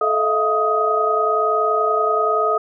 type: tone cluster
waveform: sine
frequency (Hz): 434.4 / 635 / 666 / 696 / 1254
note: A4 / D#5 / E5 / F5 / D#6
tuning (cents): -22 / +35 / +18 / -6 / +13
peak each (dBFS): -21 / -24 / -27 / -25 / -18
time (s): 0.01-2.58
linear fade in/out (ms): 5
effects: none